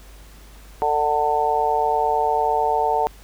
harmonic tone, 148.9 Hz, D3, 24 cents sharp, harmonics 3 / 4 / 5 / 6, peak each -24 / -27 / -21 / -21 dBFS, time 0.82-3.07 s, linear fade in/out 0 ms, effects added 50 Hz sine -42 dBFS peak until 3.23 s + pink hiss -49 dBFS RMS until 3.23 s

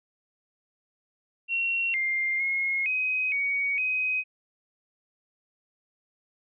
sine tone with pitch steps, 2733 / 2107 / 2158 / 2520 / 2245 / 2518 Hz, F7 / C7 / C#7 / D#7 / C#7 / D#7, -38 / +12 / -47 / +21 / +21 / +20 cents, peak -24 dBFS, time 1.48-4.24 s, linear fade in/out 50 ms, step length 460 ms, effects none

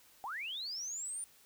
sine linear sweep, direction up, 737 to 9397 Hz, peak -38 dBFS, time 0.24-1.24 s, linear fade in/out 0 ms, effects white hiss -63 dBFS RMS until 1.45 s

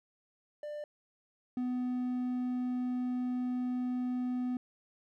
triangle tone pair in turn, 594 / 249.7 Hz, D5 / B3, +20 / +19 cents, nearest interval octave + minor third, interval 1501 cents, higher first, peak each -36 / -29 dBFS, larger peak second, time 0.63-0.84 / 1.57-4.57 s, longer second, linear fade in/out 2 ms, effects none

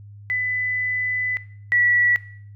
sine tone pair in turn, 2000 / 1944.2 Hz, B6 / B6, +21 / -28 cents, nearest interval unison, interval 49 cents, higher first, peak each -20 / -15 dBFS, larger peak second, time 0.3-1.37 / 1.72-2.16 s, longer first, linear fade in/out 0 ms, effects noise-tail reverb RT60 0.6 s tail -18 dB re dry + added 102 Hz sine -39 dBFS peak until 2.55 s

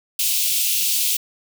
white high-pass noise, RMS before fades -20 dBFS, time 0.19-1.17 s, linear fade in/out 5 ms, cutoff 2500 Hz, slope 48 dB/octave, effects none

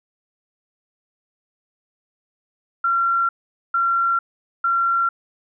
sine tone bursts, 1369 Hz, F6, 35 cents flat, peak -16 dBFS, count 3, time 2.84-5.09 s, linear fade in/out 5 ms, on 450 ms, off 450 ms, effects none

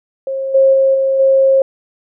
sine tone with level steps, 537 Hz, C5, 45 cents sharp, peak -17 / -6 / -8 / -11 / -7 dBFS, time 0.27-1.62 s, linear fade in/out 2 ms, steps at 0.54 / 0.73 / 0.94 / 1.19 s, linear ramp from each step 10 ms, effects none

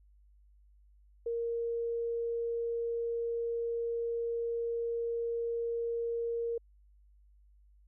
sine tone, 466.2 Hz, A#4, in tune, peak -31 dBFS, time 1.26-6.58 s, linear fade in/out 5 ms, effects added 50 Hz sine -59 dBFS peak until 7.87 s

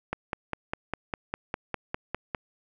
click train, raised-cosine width 0.5 ms, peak -14 dBFS, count 12, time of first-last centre 0.13-2.348 s, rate 4.96 Hz, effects none

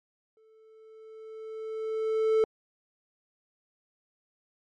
triangle tone with exponential growth, 440 Hz, A4, in tune, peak -17 dBFS, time 0.37-2.44 s, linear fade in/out 1 ms, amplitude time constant 450 ms, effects MP3 48 kbps

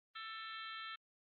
harmonic tone with a mistuned harmonic, 443.1 Hz, A4, 12 cents sharp, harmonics 3 / 4 / 5 / 6 / 7 / 8 / 9, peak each -48 / -51 / -55 / -56 / -53 / -57 / -55 dBFS, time 0.15-0.96 s, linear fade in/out 10 ms, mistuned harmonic 7, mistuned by +46 cents, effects Opus 32 kbps

